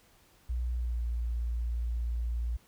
sine tone with pitch glide, 60.5 to 58.47 Hz, B1 to A#1, -35 to +6 cents, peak -29 dBFS, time 0.49-2.57 s, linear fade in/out 10 ms, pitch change -59 cents, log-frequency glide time 0.74-1 s, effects pink hiss -63 dBFS RMS until 2.67 s

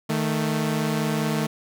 sawtooth tone pair together, 155.5 / 221.1 Hz, D#3 / A3, -1 / +9 cents, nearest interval tritone, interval 610 cents, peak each -21 dBFS, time 0.09-1.47 s, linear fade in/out 10 ms, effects none

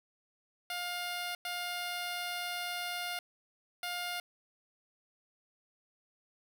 10% pulse tone bursts at uneven times, 708 Hz, F5, 23 cents sharp, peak -27 dBFS, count 3, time 0.7-1.35 / 1.45-3.19 / 3.83-4.2 s, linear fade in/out 2 ms, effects none

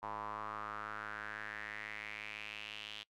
square tone with band-pass filter sweep, 53 Hz, G#1, 36 cents sharp, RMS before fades -45 dBFS, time 0.02-3.04 s, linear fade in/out 20 ms, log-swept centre 960 to 3200 Hz, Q 4.6, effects noise-tail reverb RT60 0.1 s tail -23 dB re dry

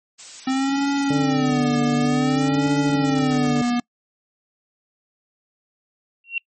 blue noise, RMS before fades -34 dBFS, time 0.18-2.13 s, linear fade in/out 20 ms
square tone with vibrato, 260.2 Hz, C4, 9 cents flat, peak -19 dBFS, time 0.47-3.8 s, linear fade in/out 5 ms, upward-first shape sine, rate 0.54 Hz, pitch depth 130 cents each way
harmonic tone, 146.83 Hz, D3, in tune, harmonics 1 / 2 / 3 / 4, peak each -24 / -25 / -28 / -32 dBFS, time 1.1-3.62 s, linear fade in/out 5 ms
sine tone with exponential growth, 2740 Hz, F7, 34 cents flat, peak -17 dBFS, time 6.24-6.38 s, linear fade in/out 2 ms, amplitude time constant 30 ms
effects noise-tail reverb RT60 0.1 s tail -26 dB re dry + MP3 32 kbps

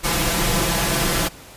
pink noise with comb filter, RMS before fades -20 dBFS, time 0.03-1.29 s, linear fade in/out 20 ms, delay 5.9 ms, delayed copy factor +0.8, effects pink hiss -42 dBFS RMS until 1.56 s + resampled to 32000 Hz

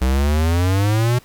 square exponential sweep, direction up, 62.3 to 125.1 Hz, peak -15 dBFS, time 0.01-1.19 s, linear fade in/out 10 ms, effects pink hiss -49 dBFS RMS until 1.24 s

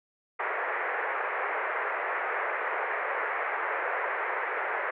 white band-pass noise, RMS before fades -31 dBFS, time 0.39-4.91 s, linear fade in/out 10 ms, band 400 to 2100 Hz, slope 48 dB/octave, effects none

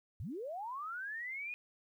sine linear sweep, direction up, 71.4 to 2489 Hz, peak -39 dBFS, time 0.2-1.54 s, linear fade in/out 0 ms, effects 12-bit

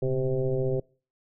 sine tone with frequency modulation, 263.3 Hz, C4, 11 cents sharp, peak -23 dBFS, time 0.02-0.8 s, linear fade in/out 5 ms, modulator 128 Hz, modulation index 2.1, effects noise-tail reverb RT60 0.4 s tail -25 dB re dry

